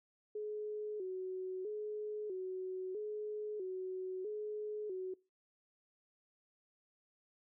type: tone with vibrato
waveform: sine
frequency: 397.1 Hz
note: G4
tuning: 22 cents sharp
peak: -38 dBFS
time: 0.35-5.14 s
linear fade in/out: 5 ms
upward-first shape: square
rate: 0.77 Hz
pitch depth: 110 cents each way
effects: noise-tail reverb RT60 0.3 s tail -23 dB re dry